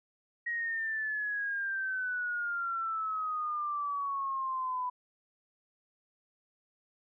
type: exponential sweep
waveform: sine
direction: down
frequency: 1898 to 992 Hz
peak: -31 dBFS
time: 0.46-4.9 s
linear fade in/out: 10 ms
effects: none